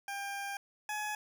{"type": "tone pair in turn", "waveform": "20% pulse", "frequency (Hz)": [798, 844.6], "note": ["G5", "G#5"], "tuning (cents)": [31, 29], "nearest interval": "minor second", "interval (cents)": 98, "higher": "second", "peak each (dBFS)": [-32, -30], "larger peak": "second", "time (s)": [[0.08, 0.57], [0.89, 1.15]], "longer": "first", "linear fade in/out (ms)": 2, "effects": []}